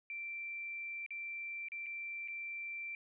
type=tone with dropouts; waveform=sine; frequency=2349 Hz; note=D7; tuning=in tune; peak=-40 dBFS; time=0.1-2.95 s; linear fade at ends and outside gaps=1 ms; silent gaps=1.063-1.106 / 1.685-1.719 / 1.861-1.865 / 2.277-2.283 s; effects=none